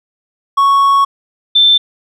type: tone pair in turn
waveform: triangle / sine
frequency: 1109 / 3550 Hz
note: C#6 / A7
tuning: 0 / +15 cents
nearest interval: octave + minor sixth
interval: 2015 cents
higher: second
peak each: -5 dBFS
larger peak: neither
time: 0.57-1.05 / 1.55-1.78 s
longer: first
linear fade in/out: 10 ms
effects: none